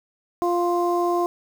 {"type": "harmonic tone", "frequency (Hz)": 349.2, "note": "F4", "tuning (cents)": 0, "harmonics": [1, 2, 3], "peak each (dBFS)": [-21, -24, -26], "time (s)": [0.42, 1.26], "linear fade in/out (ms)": 0, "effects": ["7-bit"]}